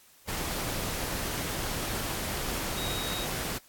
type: tone in noise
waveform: sine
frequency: 3780 Hz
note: A#7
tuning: 23 cents sharp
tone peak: -36 dBFS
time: 2.76-3.26 s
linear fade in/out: 20 ms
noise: pink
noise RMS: -33 dBFS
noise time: 0.27-3.59 s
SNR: -6 dB
effects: white hiss -58 dBFS RMS until 3.68 s + AAC 64 kbps